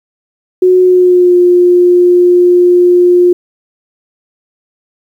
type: tone with pitch glide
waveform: sine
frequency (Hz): 367 to 355.3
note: F#4 to F4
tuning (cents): -14 to +30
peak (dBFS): -3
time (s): 0.62-3.33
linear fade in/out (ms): 5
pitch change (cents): -56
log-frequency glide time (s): 0.81-1.36
effects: 7-bit